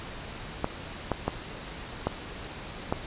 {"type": "clicks", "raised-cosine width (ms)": 1, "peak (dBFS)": -11, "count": 5, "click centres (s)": [0.644, 1.117, 1.28, 2.07, 2.925], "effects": ["pink hiss -40 dBFS RMS until 3.06 s", "resampled to 8000 Hz"]}